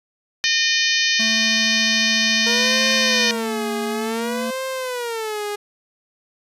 harmonic tone, 610 Hz, D#5, 34 cents flat, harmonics 3 / 4 / 5 / 6 / 7 / 8 / 9 / 10, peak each -22 / -23 / -24 / -25 / -25 / -26 / -27 / -27 dBFS, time 0.44-3.31 s, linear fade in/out 0 ms
square tone with pitch glide, 221.5 to 228 Hz, A3 to A#3, +12 to -38 cents, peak -26 dBFS, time 1.19-4.51 s, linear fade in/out 10 ms, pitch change +50 cents, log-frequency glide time 3.34-3.47 s
sawtooth tone with vibrato, 466.2 Hz, A#4, in tune, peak -20 dBFS, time 2.46-5.56 s, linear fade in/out 10 ms, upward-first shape sine, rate 0.57 Hz, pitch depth 210 cents each way
effects resampled to 32000 Hz

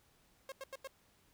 sawtooth tone bursts, 538 Hz, C5, 48 cents sharp, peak -39 dBFS, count 4, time 0.49-0.874 s, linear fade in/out 2 ms, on 30 ms, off 88 ms, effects pink hiss -70 dBFS RMS until 1.33 s

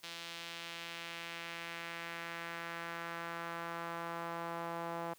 sawtooth tone with band-pass filter sweep, 168.6 Hz, E3, 39 cents sharp, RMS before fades -43 dBFS, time 0.03-5.14 s, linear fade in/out 10 ms, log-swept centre 3700 to 840 Hz, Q 1.4, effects white hiss -64 dBFS RMS until 5.18 s + high-pass 100 Hz 12 dB/octave

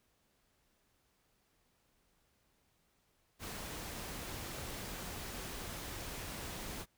pink noise, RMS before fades -44 dBFS, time 3.39-6.86 s, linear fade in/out 50 ms, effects pink hiss -75 dBFS RMS until 6.97 s

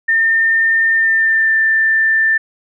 sine tone with pitch glide, 1810 to 1779.9 Hz, A6 to A6, +48 to +19 cents, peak -10 dBFS, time 0.08-2.38 s, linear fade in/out 10 ms, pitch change -29 cents, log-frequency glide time 0.9-1.57 s, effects none

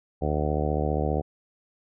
harmonic tone, 75 Hz, D2, 37 cents sharp, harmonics 1 / 2 / 3 / 4 / 5 / 6 / 7 / 8 / 9 / 10, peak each -28 / -30 / -34 / -34 / -34 / -32 / -33 / -36 / -36 / -34 dBFS, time 0.21-1.22 s, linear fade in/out 20 ms, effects none

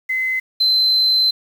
sine tone pair in turn, 2047 / 4075 Hz, C7 / C8, -38 / -47 cents, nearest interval octave, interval 1191 cents, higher second, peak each -17 / -11 dBFS, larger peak second, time 0.09-0.4 / 0.6-1.31 s, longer second, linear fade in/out 10 ms, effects tanh soft clip ceiling -9 dBFS + 7-bit

